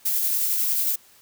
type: noise with tremolo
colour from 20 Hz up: violet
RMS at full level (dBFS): -22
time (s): 0.05-0.96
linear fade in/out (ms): 10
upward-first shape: sine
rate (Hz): 11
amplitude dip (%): 25
effects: white hiss -54 dBFS RMS until 1.21 s